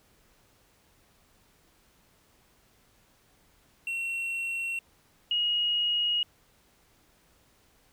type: tone pair in turn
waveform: triangle / sine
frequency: 2724 / 2884 Hz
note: F7 / F#7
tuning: -44 / -45 cents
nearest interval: minor second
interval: 99 cents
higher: second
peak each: -28 / -24 dBFS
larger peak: second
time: 3.87-4.79 / 5.31-6.23 s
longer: neither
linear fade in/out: 2 ms
effects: pink hiss -64 dBFS RMS until 7.92 s